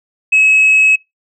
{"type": "tone", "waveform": "sine", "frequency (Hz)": 2570, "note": "E7", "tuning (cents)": -45, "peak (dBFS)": -5, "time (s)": [0.32, 0.96], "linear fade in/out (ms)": 10, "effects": ["noise-tail reverb RT60 0.2 s tail -26 dB re dry", "tanh soft clip ceiling -4 dBFS"]}